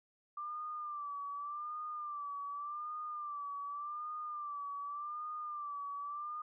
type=tone with vibrato; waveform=sine; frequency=1180 Hz; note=D6; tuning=8 cents sharp; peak=-39 dBFS; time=0.37-6.42 s; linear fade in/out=5 ms; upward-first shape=sine; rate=0.86 Hz; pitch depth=65 cents each way; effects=none